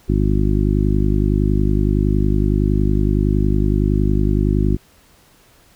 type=harmonic tone; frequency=50.8 Hz; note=G#1; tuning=38 cents flat; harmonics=1 / 2 / 3 / 4 / 5 / 6 / 7; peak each=-17 / -20 / -22 / -23 / -24 / -25 / -25 dBFS; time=0.08-4.77 s; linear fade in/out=20 ms; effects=pink hiss -52 dBFS RMS until 5.75 s